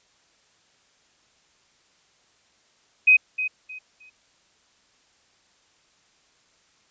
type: tone with echo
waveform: sine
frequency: 2516 Hz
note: D#7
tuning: 19 cents sharp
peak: -11 dBFS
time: 3.07-3.17 s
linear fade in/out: 10 ms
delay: 310 ms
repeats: 3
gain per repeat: -12 dB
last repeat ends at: 4.1 s
effects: white hiss -62 dBFS RMS until 6.9 s + resampled to 16000 Hz